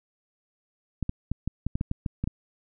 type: clicks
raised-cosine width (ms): 5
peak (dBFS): -15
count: 11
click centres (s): 1.027 / 1.094 / 1.316 / 1.476 / 1.666 / 1.755 / 1.811 / 1.914 / 2.062 / 2.24 / 2.275
effects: none